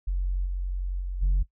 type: tone with level steps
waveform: sine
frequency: 45.56 Hz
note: F#1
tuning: 26 cents flat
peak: -23 / -26 / -28 / -17 dBFS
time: 0.07-1.43 s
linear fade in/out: 10 ms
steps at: 0.45 / 1 / 1.21 s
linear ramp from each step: 20 ms
effects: noise-tail reverb RT60 0.1 s tail -17 dB re dry + tanh soft clip ceiling -18 dBFS